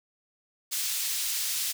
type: high-pass noise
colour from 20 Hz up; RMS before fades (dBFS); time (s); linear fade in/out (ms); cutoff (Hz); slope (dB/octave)
pink; -30; 0.71-1.73; 20; 3900; 12
effects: none